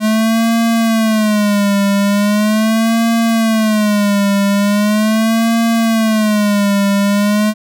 square tone with vibrato, 214 Hz, A3, 48 cents flat, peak -11 dBFS, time 0-7.54 s, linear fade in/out 50 ms, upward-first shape sine, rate 0.4 Hz, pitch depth 120 cents each way, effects none

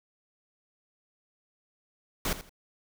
pink noise with echo, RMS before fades -29 dBFS, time 2.25-2.33 s, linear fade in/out 2 ms, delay 82 ms, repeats 2, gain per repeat -13 dB, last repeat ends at 2.494 s, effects none

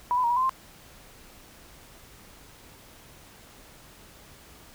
sine tone with pitch steps, 979 / 1005 / 941 / 969 / 1030 / 1050 Hz, B5 / B5 / A#5 / B5 / C6 / C6, -15 / +30 / +16 / -33 / -28 / +6 cents, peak -21 dBFS, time 0.11-0.494 s, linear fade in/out 0 ms, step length 64 ms, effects pink hiss -51 dBFS RMS until 4.74 s

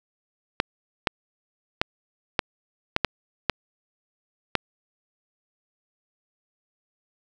clicks, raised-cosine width 0.3 ms, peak -3 dBFS, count 8, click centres 0.601 / 1.072 / 1.815 / 2.392 / 2.964 / 3.047 / 3.497 / 4.553 s, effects 7-bit

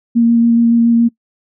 sine tone with vibrato, 233.1 Hz, A#3, in tune, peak -7 dBFS, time 0.15-1.09 s, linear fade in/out 20 ms, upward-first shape square, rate 7.1 Hz, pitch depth 9 cents each way, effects noise-tail reverb RT60 0.1 s tail -22 dB re dry

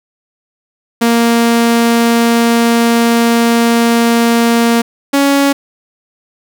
sawtooth tone pair in turn, 233.1 / 279.4 Hz, A#3 / C#4, 0 / +14 cents, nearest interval minor third, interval 314 cents, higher second, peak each -4 dBFS, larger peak neither, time 1.01-4.82 / 5.13-5.53 s, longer first, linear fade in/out 10 ms, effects none

